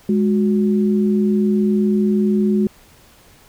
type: tone pair together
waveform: sine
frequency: 207.7 / 366.7 Hz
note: G#3 / F#4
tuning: 0 / -15 cents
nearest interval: minor seventh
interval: 985 cents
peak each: -14 / -20 dBFS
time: 0.09-2.67 s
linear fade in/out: 2 ms
effects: pink hiss -49 dBFS RMS until 3.48 s